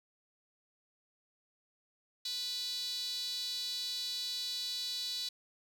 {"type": "tone with high-pass filter", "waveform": "sawtooth", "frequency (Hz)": 493.9, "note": "B4", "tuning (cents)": 0, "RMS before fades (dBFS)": -38, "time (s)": [2.25, 5.29], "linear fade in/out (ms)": 5, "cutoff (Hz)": 4100, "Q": 9.3, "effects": ["11-bit"]}